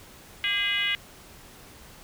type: tone with frequency modulation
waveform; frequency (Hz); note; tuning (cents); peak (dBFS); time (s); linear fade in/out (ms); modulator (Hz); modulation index
sine; 2489; D#7; 0; -23; 0.44-0.95; 0; 435; 1.8
effects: pink hiss -49 dBFS RMS until 2.03 s